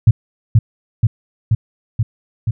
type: tone with echo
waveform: sine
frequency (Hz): 111.1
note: A2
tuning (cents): +17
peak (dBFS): -3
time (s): 0.07-0.11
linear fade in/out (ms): 5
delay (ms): 480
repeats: 5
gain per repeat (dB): -2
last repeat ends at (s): 2.51
effects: none